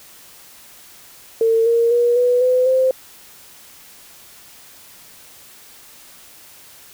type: tone with pitch steps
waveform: sine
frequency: 452.6 / 465.3 / 478.4 / 491.9 / 505.7 / 519.9 Hz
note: A4 / A#4 / A#4 / B4 / B4 / C5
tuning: +49 / -3 / +45 / -7 / +41 / -11 cents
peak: -12 dBFS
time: 1.41-2.91 s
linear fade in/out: 2 ms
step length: 250 ms
effects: white hiss -44 dBFS RMS until 6.93 s